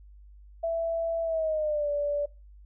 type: tone with pitch glide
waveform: sine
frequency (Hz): 663 to 580.5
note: E5 to D5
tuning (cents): +10 to -20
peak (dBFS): -25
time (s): 0.63-2.26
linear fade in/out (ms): 10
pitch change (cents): -230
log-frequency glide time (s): 1.23-1.9
effects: noise-tail reverb RT60 0.3 s tail -22 dB re dry + added 50 Hz sine -48 dBFS peak until 2.65 s